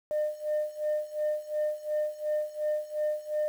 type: tone with tremolo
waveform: sine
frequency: 605 Hz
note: D#5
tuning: 49 cents flat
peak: -23 dBFS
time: 0.11-3.48 s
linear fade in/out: 0 ms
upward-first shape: sine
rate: 2.8 Hz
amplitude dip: 90%
effects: tanh soft clip ceiling -23 dBFS + 9-bit